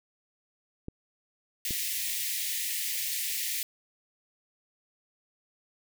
clicks, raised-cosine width 3 ms, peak -24 dBFS, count 2, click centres 0.884 / 1.708 s
white high-pass noise, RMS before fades -32 dBFS, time 1.65-3.63 s, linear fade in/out 2 ms, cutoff 1800 Hz, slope 96 dB/octave
effects none

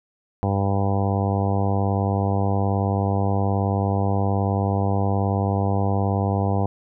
harmonic tone, 98.8 Hz, G2, 14 cents sharp, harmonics 1 / 2 / 3 / 4 / 5 / 6 / 7 / 8 / 9 / 10, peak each -21 / -26 / -31 / -32 / -30 / -35 / -30 / -30 / -35 / -36 dBFS, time 0.43-6.66 s, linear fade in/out 0 ms, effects none

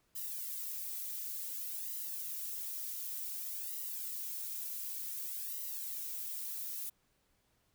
violet noise with flanger, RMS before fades -41 dBFS, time 0.15-6.9 s, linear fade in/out 10 ms, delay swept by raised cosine 1 to 3 ms, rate 0.55 Hz, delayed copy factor +1, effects pink hiss -75 dBFS RMS until 7.74 s

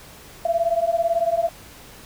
sine beating tone pair, 665 / 683 Hz, E5 / F5, +15 / -39 cents, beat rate 18 Hz, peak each -21 dBFS, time 0.45-1.49 s, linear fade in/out 5 ms, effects pink hiss -44 dBFS RMS until 2.05 s

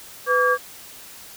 sine tone cluster, 499.6 / 1149 / 1619 Hz, B4 / D6 / G#6, +20 / -38 / -45 cents, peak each -20 dBFS, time 0.26-0.58 s, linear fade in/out 50 ms, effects white hiss -42 dBFS RMS until 1.36 s

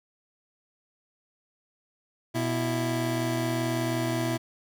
25% pulse tone pair together, 122.9 / 330 Hz, B2 / E4, -8 / +2 cents, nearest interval octave + perfect fourth, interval 1710 cents, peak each -25 dBFS, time 2.34-4.38 s, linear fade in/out 20 ms, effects none

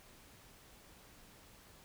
silence, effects pink hiss -60 dBFS RMS until 1.84 s

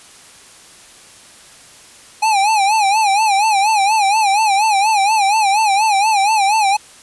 square tone with vibrato, 830.6 Hz, G#5, in tune, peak -12 dBFS, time 2.22-6.77 s, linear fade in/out 10 ms, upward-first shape sine, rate 4.2 Hz, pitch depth 120 cents each way, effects white hiss -42 dBFS RMS until 7.02 s + resampled to 24000 Hz

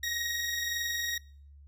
20% pulse tone pair together, 1864.7 / 1886.4 Hz, A#6 / A#6, 0 / +20 cents, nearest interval unison, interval 20 cents, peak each -34 / -26 dBFS, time 0.03-1.18 s, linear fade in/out 5 ms, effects noise-tail reverb RT60 0.5 s tail -25 dB re dry + added 71 Hz sine -50 dBFS peak until 1.67 s

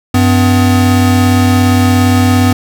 square tone pair together, 96.47 / 252.1 Hz, G2 / B3, -27 / +36 cents, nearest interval octave + perfect fourth, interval 1663 cents, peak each -10 dBFS, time 0.14-2.53 s, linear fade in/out 5 ms, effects none

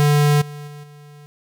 square tone with level steps, 146.83 Hz, D3, in tune, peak -13 / -32 / -35 / -41 dBFS, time 0-1.26 s, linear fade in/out 0 ms, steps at 0.41 / 0.67 / 0.83 s, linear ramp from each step 10 ms, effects none

